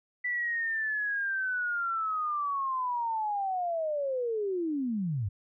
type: linear sweep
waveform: sine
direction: down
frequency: 1981 to 89.5 Hz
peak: -28 dBFS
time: 0.24-5.29 s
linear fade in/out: 10 ms
effects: none